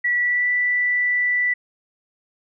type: tone with pitch glide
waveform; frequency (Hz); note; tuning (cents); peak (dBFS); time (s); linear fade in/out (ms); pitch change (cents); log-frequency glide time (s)
sine; 1945 to 1972.2; B6 to B6; -27 to -3; -17; 0.04-1.54; 10; +24; 0.15-0.49
effects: none